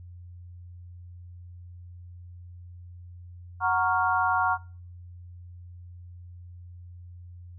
sine chord, Gb major seventh, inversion none, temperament equal, 740 / 932.3 / 1108.7 / 1396.9 Hz, Gb5 / Bb5 / Db6 / F6, 0 / 0 / 0 / 0 cents, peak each -27 dBFS, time 3.6-4.58 s, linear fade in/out 50 ms, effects noise-tail reverb RT60 0.5 s tail -25 dB re dry + added 88 Hz sine -42 dBFS peak until 7.58 s

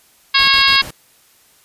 harmonic tone, 547 Hz, C#5, 23 cents flat, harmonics 2 / 3 / 4 / 5 / 6 / 7 / 8 / 9, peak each -18 / -18 / -18 / -18 / -18 / -18 / -18 / -18 dBFS, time 0.34-0.82 s, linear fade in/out 10 ms
pink noise bursts, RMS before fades -31 dBFS, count 4, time 0.39-0.906 s, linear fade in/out 0 ms, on 87 ms, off 56 ms
effects white hiss -52 dBFS RMS until 1.64 s + resampled to 32000 Hz

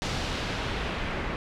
pink noise with low-pass filter sweep, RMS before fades -31 dBFS, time 0.02-1.36 s, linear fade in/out 0 ms, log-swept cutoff 5200 to 2100 Hz, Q 1.1, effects none

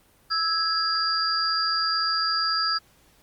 sine tone cluster, 1311 / 1657 / 4663 / 4829 Hz, E6 / G#6 / D8 / D8, -10 / -4 / -13 / +47 cents, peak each -26 / -31 / -31 / -25 dBFS, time 0.3-2.79 s, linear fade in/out 20 ms, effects pink hiss -59 dBFS RMS until 3.22 s + Opus 32 kbps

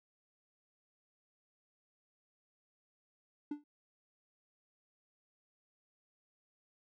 triangle tone with exponential decay, 293.7 Hz, D4, in tune, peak -31 dBFS, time 3.51-3.64 s, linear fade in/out 5 ms, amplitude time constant 28 ms, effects none

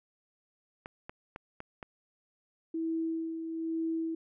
clicks, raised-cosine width 0.5 ms, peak -26 dBFS, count 5, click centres 0.859 / 1.095 / 1.361 / 1.604 / 1.828 s
sine tone with tremolo, 325.9 Hz, E4, 20 cents flat, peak -29 dBFS, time 2.74-4.15 s, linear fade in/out 5 ms, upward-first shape sine, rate 1.1 Hz, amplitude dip 50%
effects none

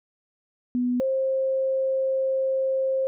sine tone pair in turn, 246.9 / 530.5 Hz, B3 / C5, 0 / +24 cents, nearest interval octave + minor second, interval 1324 cents, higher second, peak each -21 dBFS, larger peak neither, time 0.75-1 / 1-3.07 s, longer second, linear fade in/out 0 ms, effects none

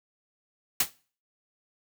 white noise with exponential decay, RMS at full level -18 dBFS, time 0.8-0.91 s, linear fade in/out 5 ms, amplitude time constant 22 ms, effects noise-tail reverb RT60 0.4 s tail -20 dB re dry

